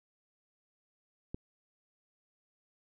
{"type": "click", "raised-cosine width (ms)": 3, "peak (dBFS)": -25, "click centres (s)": 1.345, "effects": []}